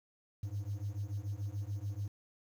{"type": "beating tone pair", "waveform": "triangle", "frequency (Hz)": [98, 104.9], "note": ["G2", "G#2"], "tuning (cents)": [0, 18], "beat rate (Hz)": 6.9, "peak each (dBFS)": [-36, -36], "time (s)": [0.43, 2.08], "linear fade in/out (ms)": 5, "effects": ["tanh soft clip ceiling -31 dBFS", "10-bit"]}